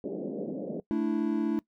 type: band-pass noise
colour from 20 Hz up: pink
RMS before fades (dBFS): -35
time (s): 0.04-0.8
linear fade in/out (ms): 2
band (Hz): 180 to 580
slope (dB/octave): 48
type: chord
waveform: triangle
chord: A suspended fourth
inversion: none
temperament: equal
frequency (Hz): 220 / 293.7 / 329.6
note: A3 / D4 / E4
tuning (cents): 0 / 0 / 0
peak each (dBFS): -28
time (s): 0.91-1.59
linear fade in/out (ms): 0
effects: noise-tail reverb RT60 0.1 s tail -21 dB re dry